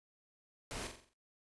pink noise with echo, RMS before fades -43 dBFS, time 0.71-0.87 s, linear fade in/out 0 ms, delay 44 ms, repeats 6, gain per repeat -6 dB, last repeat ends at 1.134 s, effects noise-tail reverb RT60 0.3 s tail -22 dB re dry + resampled to 24000 Hz

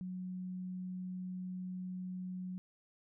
sine tone, 183.5 Hz, F#3, 14 cents flat, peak -39 dBFS, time 0.01-2.58 s, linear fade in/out 0 ms, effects none

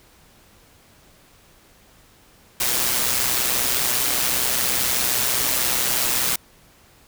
white noise with amplitude modulation, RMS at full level -19 dBFS, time 2.6-6.36 s, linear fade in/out 5 ms, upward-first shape sine, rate 125 Hz, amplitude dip 50%, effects pink hiss -53 dBFS RMS until 7.07 s

